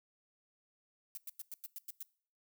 violet noise bursts, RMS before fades -44 dBFS, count 8, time 1.15-2.027 s, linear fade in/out 0 ms, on 23 ms, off 99 ms, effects noise-tail reverb RT60 0.5 s tail -22 dB re dry

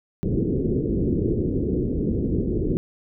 white low-pass noise, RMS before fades -23 dBFS, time 0.23-2.77 s, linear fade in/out 0 ms, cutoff 420 Hz, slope 48 dB/octave, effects none

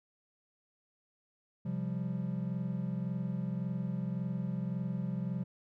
triangle chord, C suspended fourth, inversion none, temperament just, 130.81 / 174.42 / 196.22 Hz, C3 / F3 / G3, 0 / -2 / +2 cents, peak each -36 / -34 / -36 dBFS, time 1.65-5.44 s, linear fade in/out 10 ms, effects none

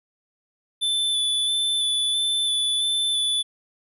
square tone with vibrato, 3500 Hz, A7, 10 cents flat, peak -21 dBFS, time 0.81-3.43 s, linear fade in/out 20 ms, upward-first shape square, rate 1.5 Hz, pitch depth 14 cents each way, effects resampled to 32000 Hz

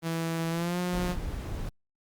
sawtooth tone with pitch glide, 164.81 to 178.69 Hz, E3 to F3, 0 to +40 cents, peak -24 dBFS, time 0.02-1.16 s, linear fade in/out 50 ms, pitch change +140 cents, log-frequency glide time 0.5-0.79 s
brown noise, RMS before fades -34 dBFS, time 0.93-1.69 s, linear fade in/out 2 ms
effects Opus 32 kbps

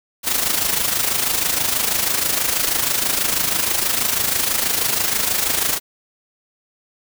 white noise with amplitude modulation, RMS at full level -17 dBFS, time 0.23-5.8 s, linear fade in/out 50 ms, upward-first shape sine, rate 26.2 Hz, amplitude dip 60%, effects none

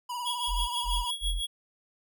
square tone with vibrato, 970 Hz, B5, 31 cents flat, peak -33 dBFS, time 0.09-1.11 s, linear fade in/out 10 ms, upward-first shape triangle, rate 19 Hz, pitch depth 59 cents each way
square tone with tremolo, 3327 Hz, G#7, 2 cents sharp, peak -29 dBFS, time 0.25-1.47 s, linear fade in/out 20 ms, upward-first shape sine, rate 6.1 Hz, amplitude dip 80%
sine tone bursts, 43.65 Hz, F1, in tune, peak -27 dBFS, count 3, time 0.47-1.42 s, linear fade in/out 50 ms, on 210 ms, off 160 ms
effects none

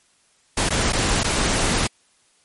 pink noise with dropouts, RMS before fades -20 dBFS, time 0.57-1.87 s, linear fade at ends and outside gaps 5 ms, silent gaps 0.69-0.704 / 0.924-0.93 / 1.233-1.242 s, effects white hiss -60 dBFS RMS until 2.44 s + MP3 48 kbps

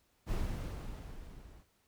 brown noise with level ramp, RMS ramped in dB -33 to -55 dBFS, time 0.26-1.65 s, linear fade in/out 50 ms, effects pink hiss -73 dBFS RMS until 1.87 s

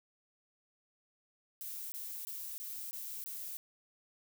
violet noise bursts, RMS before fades -43 dBFS, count 6, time 1.61-3.57 s, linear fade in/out 0 ms, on 310 ms, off 20 ms, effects none

